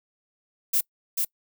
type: noise with echo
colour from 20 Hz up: violet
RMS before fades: -22 dBFS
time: 0.73-0.81 s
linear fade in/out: 10 ms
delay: 440 ms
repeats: 1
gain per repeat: -3 dB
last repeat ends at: 1.25 s
effects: noise-tail reverb RT60 0.1 s tail -25 dB re dry